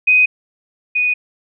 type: tone pair in turn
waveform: sine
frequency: 2503 / 2479 Hz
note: D#7 / D#7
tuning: +10 / -7 cents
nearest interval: unison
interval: 17 cents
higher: first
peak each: -8 / -13 dBFS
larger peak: first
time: 0.07-0.26 / 0.95-1.14 s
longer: neither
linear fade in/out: 10 ms
effects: none